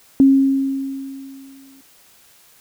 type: tone with exponential decay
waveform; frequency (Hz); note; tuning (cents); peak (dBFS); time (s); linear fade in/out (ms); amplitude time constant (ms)
sine; 271; C#4; -39; -6; 0.2-1.81; 1; 350
effects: white hiss -51 dBFS RMS until 2.6 s